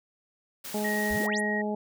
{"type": "high-pass noise", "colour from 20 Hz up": "white", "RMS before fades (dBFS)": -39, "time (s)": [0.64, 1.27], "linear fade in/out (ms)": 10, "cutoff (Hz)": 130, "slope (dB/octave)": 24}
{"type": "harmonic tone", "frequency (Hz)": 210.1, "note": "G#3", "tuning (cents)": 20, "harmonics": [1, 2, 3, 4], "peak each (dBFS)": [-30, -33, -35, -36], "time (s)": [0.74, 1.75], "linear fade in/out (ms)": 5}
{"type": "tone", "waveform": "sine", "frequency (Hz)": 1888, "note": "A#6", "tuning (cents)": 22, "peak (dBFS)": -29, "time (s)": [0.84, 1.62], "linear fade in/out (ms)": 10}
{"type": "exponential sweep", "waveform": "sine", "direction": "up", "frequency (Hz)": [40, 11840], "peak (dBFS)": -34, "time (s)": [1.1, 1.41], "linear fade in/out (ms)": 10}
{"effects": []}